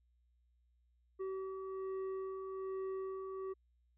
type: tone with frequency modulation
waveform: sine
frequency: 382.1 Hz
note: G4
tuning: 44 cents flat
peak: -38 dBFS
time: 1.19-3.54 s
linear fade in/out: 20 ms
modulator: 763 Hz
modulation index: 0.53
effects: tanh soft clip ceiling -34 dBFS + added 60 Hz sine -70 dBFS peak until 3.97 s